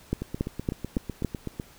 two click trains, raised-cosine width 3 ms, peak -12 / -18 dBFS, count 5 / 12, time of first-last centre 0.13-1.247 / 0.22-1.598 s, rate 3.58 / 7.98 Hz, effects pink hiss -53 dBFS RMS until 1.78 s

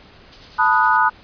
violet noise with tremolo, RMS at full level -29 dBFS, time 0.31-0.98 s, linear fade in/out 20 ms, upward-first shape sine, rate 9.6 Hz, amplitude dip 55%
sine chord, B dominant seventh, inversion third, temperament equal with one note detuned, 880 / 987.8 / 1244.5 / 1471.5 Hz, A5 / B5 / D#6 / F#6, 0 / 0 / 0 / -10 cents, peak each -18 dBFS, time 0.58-1.1 s, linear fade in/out 20 ms
effects pink hiss -46 dBFS RMS until 1.23 s + resampled to 11025 Hz

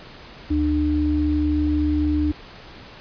sine tone pair together, 75 / 300 Hz, D2 / D4, +37 / +37 cents, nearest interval 2 octaves, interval 2400 cents, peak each -22 / -19 dBFS, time 0.5-2.32 s, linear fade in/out 10 ms, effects pink hiss -42 dBFS RMS until 3 s + resampled to 11025 Hz

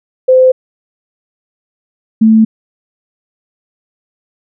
sine tone pair in turn, 515 / 220.8 Hz, C5 / A3, -28 / +6 cents, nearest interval octave + minor third, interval 1466 cents, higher first, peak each -3 dBFS, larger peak neither, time 0.28-0.52 / 2.21-2.45 s, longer neither, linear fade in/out 10 ms, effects none

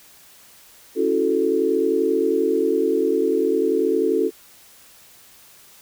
sine chord, F# minor seventh, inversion second, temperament equal, 277.2 / 329.6 / 370 / 440 Hz, C#4 / E4 / F#4 / A4, 0 / 0 / 0 / 0 cents, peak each -25 / -24 / -22 / -20 dBFS, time 0.95-4.31 s, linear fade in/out 50 ms, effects white hiss -49 dBFS RMS until 5.81 s

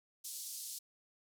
white band-pass noise, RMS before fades -45 dBFS, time 0.24-0.79 s, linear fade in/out 10 ms, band 4200 to 13000 Hz, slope 24 dB/octave, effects none

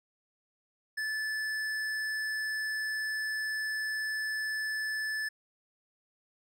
triangle tone with tanh clipping, 1741 Hz, A6, 19 cents flat, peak -33 dBFS, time 0.97-5.29 s, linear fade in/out 10 ms, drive 17 dB, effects none

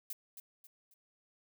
violet noise with echo, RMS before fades -41 dBFS, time 0.1-0.13 s, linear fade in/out 2 ms, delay 270 ms, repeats 3, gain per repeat -8 dB, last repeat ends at 0.94 s, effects none

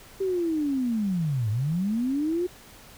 sine linear two-way sweep, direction down then up, 392 to 101.7 to 365.7 Hz, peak -23 dBFS, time 0.2-2.47 s, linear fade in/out 10 ms, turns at 1.5 s, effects pink hiss -49 dBFS RMS until 2.97 s

